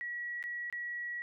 sine tone with dropouts, 1924 Hz, B6, 46 cents flat, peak -36 dBFS, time 0.01-1.22 s, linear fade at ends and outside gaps 0 ms, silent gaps 0.427-0.439 / 0.7-0.726 s, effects none

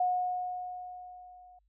sine tone with level ramp, 726 Hz, F#5, 33 cents flat, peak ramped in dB -24 to -53 dBFS, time 0-1.59 s, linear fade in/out 5 ms, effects added 50 Hz sine -68 dBFS peak until 1.68 s

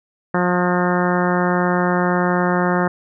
harmonic tone with a mistuned harmonic, 178.4 Hz, F3, 37 cents sharp, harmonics 1 / 2 / 3 / 4 / 5 / 6 / 7 / 8 / 9 / 10, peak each -19 / -22 / -24 / -25 / -26 / -27 / -27 / -28 / -29 / -29 dBFS, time 0.34-2.88 s, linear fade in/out 5 ms, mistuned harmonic 10, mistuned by +30 cents, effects none

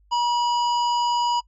harmonic tone with a mistuned harmonic, 979 Hz, B5, 15 cents flat, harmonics 1 / 3 / 5 / 7, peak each -19 / -31 / -33 / -40 dBFS, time 0.11-1.41 s, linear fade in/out 20 ms, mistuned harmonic 1, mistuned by -36 cents, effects noise-tail reverb RT60 0.1 s tail -24 dB re dry + added 50 Hz sine -55 dBFS peak until 1.47 s

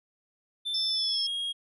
triangle tone with pitch glide, 3547 to 3271 Hz, A7 to G#7, +13 to -27 cents, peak -28 dBFS, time 0.65-1.53 s, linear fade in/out 20 ms, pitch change -140 cents, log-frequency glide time 0.87-1.26 s
sine tone, 5280 Hz, E8, 2 cents sharp, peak -28 dBFS, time 0.74-1.27 s, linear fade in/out 5 ms
effects resampled to 32000 Hz

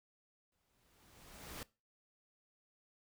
pink noise with exponential growth, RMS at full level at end -45 dBFS, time 0.52-1.63 s, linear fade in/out 2 ms, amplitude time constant 240 ms, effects noise-tail reverb RT60 0.3 s tail -21 dB re dry

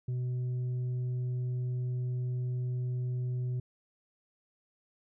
triangle tone with tanh clipping, 124.9 Hz, B2, 20 cents sharp, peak -31 dBFS, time 0.08-3.6 s, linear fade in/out 5 ms, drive 8 dB, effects none

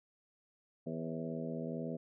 harmonic tone with a mistuned harmonic, 81.4 Hz, E2, 21 cents flat, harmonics 2 / 3 / 4 / 5 / 6 / 7 / 8, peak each -42 / -41 / -50 / -46 / -46 / -48 / -48 dBFS, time 0.86-1.97 s, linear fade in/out 10 ms, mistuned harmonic 7, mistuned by -50 cents, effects none

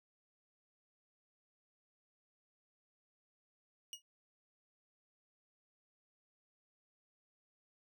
25% pulse tone with exponential decay, 2886 Hz, F#7, 44 cents flat, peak -36 dBFS, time 3.93-4.02 s, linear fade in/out 1 ms, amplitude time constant 19 ms, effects none

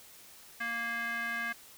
square tone with band-pass filter, 233.1 Hz, A#3, in tune, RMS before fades -35 dBFS, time 0.6-1.53 s, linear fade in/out 10 ms, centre 1800 Hz, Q 5.7, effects white hiss -54 dBFS RMS until 1.77 s

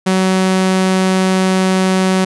sawtooth tone, 187.8 Hz, F#3, 26 cents sharp, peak -7 dBFS, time 0.06-2.25 s, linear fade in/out 10 ms, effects resampled to 24000 Hz

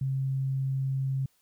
sine tone, 134.2 Hz, C3, 44 cents sharp, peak -26 dBFS, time 0.01-1.26 s, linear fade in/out 5 ms, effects white hiss -69 dBFS RMS until 1.41 s

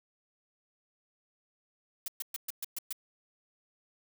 blue noise bursts, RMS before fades -36 dBFS, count 7, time 2.06-2.927 s, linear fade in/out 2 ms, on 21 ms, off 120 ms, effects none

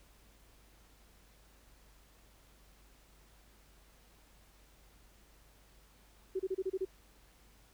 sine tone bursts, 379 Hz, F#4, 42 cents sharp, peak -31 dBFS, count 7, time 6.35-6.852 s, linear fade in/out 10 ms, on 46 ms, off 30 ms, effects added 50 Hz sine -63 dBFS peak until 7.73 s + pink hiss -65 dBFS RMS until 7.73 s

